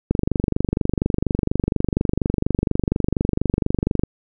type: click train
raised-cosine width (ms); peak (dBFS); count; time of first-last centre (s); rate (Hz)
3; -5; 96; 0.11-4.036; 24.2
effects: none